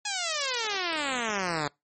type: exponential sweep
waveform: 5% pulse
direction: down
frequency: 849 to 141.5 Hz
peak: -16 dBFS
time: 0.05-1.68 s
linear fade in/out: 5 ms
effects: noise-tail reverb RT60 0.2 s tail -25 dB re dry + MP3 32 kbps